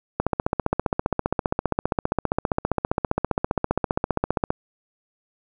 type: click train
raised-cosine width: 1 ms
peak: -6 dBFS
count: 66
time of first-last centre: 0.2-4.505 s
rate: 15.1 Hz
effects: none